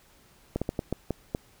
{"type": "slowing click train", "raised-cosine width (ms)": 2, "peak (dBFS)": -14, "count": 7, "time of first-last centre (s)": [0.56, 1.349], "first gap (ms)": 56, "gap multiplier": 1.34, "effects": ["pink hiss -59 dBFS RMS until 1.6 s"]}